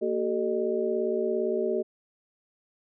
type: tone cluster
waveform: sine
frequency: 230.7 / 380.3 / 437.8 / 611 Hz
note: A#3 / F#4 / A4 / D#5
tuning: -18 / +48 / -9 / -32 cents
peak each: -34 / -27 / -30 / -32 dBFS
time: 0.01-1.83 s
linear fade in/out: 20 ms
effects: none